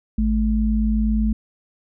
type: tone pair together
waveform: sine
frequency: 54.11 / 216.1 Hz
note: A1 / A3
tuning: -28 / -31 cents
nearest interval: 2 octaves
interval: 2397 cents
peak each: -19 dBFS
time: 0.18-1.33 s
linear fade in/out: 5 ms
effects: none